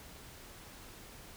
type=silence; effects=pink hiss -52 dBFS RMS until 1.36 s